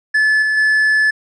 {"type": "tone with level steps", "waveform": "triangle", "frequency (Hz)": 1730, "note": "A6", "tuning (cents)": -30, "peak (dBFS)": [-9, -12, -9], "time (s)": [0.14, 1.11], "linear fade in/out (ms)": 10, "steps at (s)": [0.42, 0.57], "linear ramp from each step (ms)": 5, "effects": ["resampled to 22050 Hz"]}